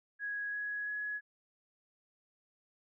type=tone with pitch steps; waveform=sine; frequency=1661.2 / 1672.8 / 1684.4 Hz; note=G#6 / G#6 / G#6; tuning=0 / +12 / +24 cents; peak=-35 dBFS; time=0.19-1.21 s; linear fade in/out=50 ms; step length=340 ms; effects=none